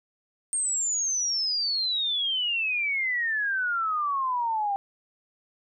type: exponential sweep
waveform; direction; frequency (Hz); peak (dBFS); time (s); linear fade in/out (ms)
sine; down; 8670 to 784; -24; 0.53-4.76; 0
effects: none